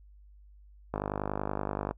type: click train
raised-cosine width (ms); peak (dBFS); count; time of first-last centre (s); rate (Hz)
1; -17; 50; 0.94-1.91; 50.5
effects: noise-tail reverb RT60 0.1 s tail -24 dB re dry + added 50 Hz sine -52 dBFS peak until 1.97 s